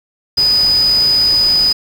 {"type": "tone in noise", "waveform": "sine", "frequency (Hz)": 4978, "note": "D#8", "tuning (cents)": 0, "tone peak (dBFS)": -9, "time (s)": [0.37, 1.73], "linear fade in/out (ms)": 10, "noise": "pink", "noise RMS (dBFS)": -27, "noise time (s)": [0.37, 1.73], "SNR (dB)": 15, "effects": []}